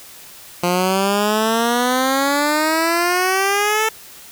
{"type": "exponential sweep", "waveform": "10% pulse", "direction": "up", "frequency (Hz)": [174.61, 444.5], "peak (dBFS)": -7, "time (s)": [0.63, 3.89], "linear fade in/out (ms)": 5, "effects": ["white hiss -40 dBFS RMS until 4.31 s"]}